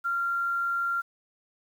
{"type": "tone with quantisation", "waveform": "sine", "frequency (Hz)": 1383, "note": "F6", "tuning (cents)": -17, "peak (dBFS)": -25, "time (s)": [0.04, 1.02], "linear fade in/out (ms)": 20, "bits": 9, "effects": []}